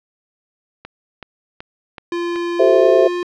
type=click train; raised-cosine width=0.3 ms; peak=-16 dBFS; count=5; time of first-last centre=0.85-2.359 s; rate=2.65 Hz
type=tone with pitch glide; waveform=square; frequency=345 to 353.5 Hz; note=F4 to F4; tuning=-21 to +21 cents; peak=-20 dBFS; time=2.12-3.23 s; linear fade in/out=2 ms; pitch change=+42 cents; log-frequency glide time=2.58-2.89 s
type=chord; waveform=sine; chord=A minor seventh; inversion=third; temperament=equal with one note detuned; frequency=382.8 / 440 / 523.3 / 659.3 Hz; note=G4 / A4 / C5 / E5; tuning=-41 / 0 / 0 / 0 cents; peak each=-14 / -17 / -14 / -15 dBFS; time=2.59-3.08 s; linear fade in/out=10 ms
effects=low-pass 4000 Hz 12 dB/octave